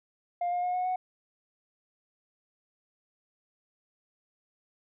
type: tone with pitch steps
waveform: sine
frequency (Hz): 703 / 711.6 / 720.3 / 729.1 / 738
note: F5 / F5 / F#5 / F#5 / F#5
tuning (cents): +11 / +32 / -47 / -26 / -5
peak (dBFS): -25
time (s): 0.41-0.96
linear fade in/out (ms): 5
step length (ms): 110
effects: tanh soft clip ceiling -25 dBFS